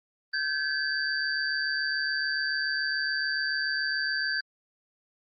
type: tone cluster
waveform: sine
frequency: 1556 / 1703 / 4640 Hz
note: G6 / G#6 / D8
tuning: -13 / +43 / -22 cents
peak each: -29 / -32 / -32 dBFS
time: 0.33-4.41 s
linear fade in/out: 10 ms
effects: Opus 32 kbps